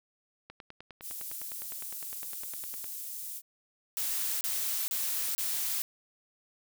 click train, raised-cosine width 0.3 ms, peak -29 dBFS, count 24, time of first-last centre 0.5-2.842 s, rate 9.82 Hz
pink high-pass noise, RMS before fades -40 dBFS, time 1.01-3.42 s, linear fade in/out 50 ms, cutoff 12000 Hz, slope 12 dB/octave
blue noise bursts, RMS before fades -32 dBFS, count 4, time 3.97-5.82 s, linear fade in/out 0 ms, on 440 ms, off 30 ms
effects none

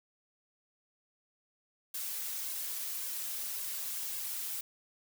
blue noise with flanger, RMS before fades -38 dBFS, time 1.94-4.61 s, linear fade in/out 5 ms, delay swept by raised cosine 1.8 to 6.5 ms, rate 1.8 Hz, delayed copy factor +0.95, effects none

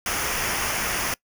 pink noise with comb filter, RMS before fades -26 dBFS, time 0.06-1.14 s, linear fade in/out 2 ms, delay 0.25 ms, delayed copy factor -0.65, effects noise-tail reverb RT60 0.1 s tail -23 dB re dry

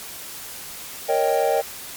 triangle chord, Eb dominant seventh, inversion second, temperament equal, 466.2 / 554.4 / 622.3 / 784 Hz, Bb4 / Db5 / Eb5 / G5, 0 / 0 / 0 / 0 cents, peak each -21 dBFS, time 1.08-1.62 s, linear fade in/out 20 ms, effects white hiss -36 dBFS RMS until 1.96 s + MP3 96 kbps

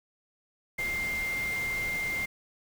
sine tone in noise, 2103 Hz, C7, 8 cents sharp, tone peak -29 dBFS, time 0.78-2.26 s, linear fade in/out 10 ms, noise pink, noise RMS -40 dBFS, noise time 0.78-2.26 s, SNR +8 dB, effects none

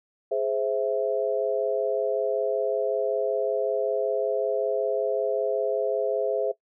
sine chord, Ab augmented, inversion none, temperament equal with one note detuned, 418 / 523.3 / 659.3 Hz, Ab4 / C5 / E5, +11 / 0 / 0 cents, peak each -27 dBFS, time 0.31-6.52 s, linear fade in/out 10 ms, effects noise-tail reverb RT60 0.1 s tail -19 dB re dry

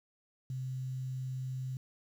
sine tone with quantisation, 129.9 Hz, C3, 12 cents flat, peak -35 dBFS, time 0.5-1.77 s, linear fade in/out 2 ms, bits 10, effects none

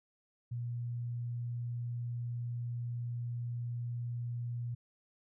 sine tone, 119.8 Hz, A#2, 48 cents sharp, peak -35 dBFS, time 0.51-4.75 s, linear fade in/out 10 ms, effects none

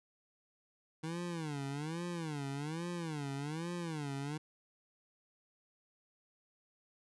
25% pulse tone with vibrato, 155.56 Hz, D#3, in tune, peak -34 dBFS, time 1.03-4.38 s, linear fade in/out 10 ms, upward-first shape sine, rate 1.2 Hz, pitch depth 210 cents each way, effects resampled to 24000 Hz

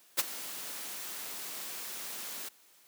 white noise with ADSR envelope, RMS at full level -25 dBFS, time 0.17-2.49 s, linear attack 23 ms, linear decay 26 ms, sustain -16 dB, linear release 9 ms, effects white hiss -62 dBFS RMS until 2.87 s + high-pass 200 Hz 12 dB/octave

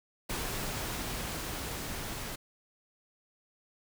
pink noise with level ramp, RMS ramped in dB -35 to -39 dBFS, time 0.29-2.36 s, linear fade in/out 10 ms, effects none

